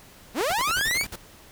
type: linear sweep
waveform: sawtooth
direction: up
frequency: 184.6 to 2391 Hz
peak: -19 dBFS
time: 0.34-1.06 s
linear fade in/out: 50 ms
type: click train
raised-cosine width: 0.5 ms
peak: -17 dBFS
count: 7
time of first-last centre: 0.41-1.012 s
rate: 9.97 Hz
type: noise bursts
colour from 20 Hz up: pink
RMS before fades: -35 dBFS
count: 8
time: 0.49-1.159 s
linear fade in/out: 5 ms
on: 39 ms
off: 51 ms
effects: pink hiss -50 dBFS RMS until 1.51 s